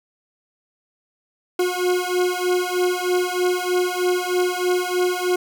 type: beating tone pair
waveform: 40% pulse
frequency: 359.5 / 362.7 Hz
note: F#4 / F#4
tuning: -50 / -34 cents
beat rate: 3.2 Hz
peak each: -21 dBFS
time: 1.59-5.36 s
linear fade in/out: 5 ms
effects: none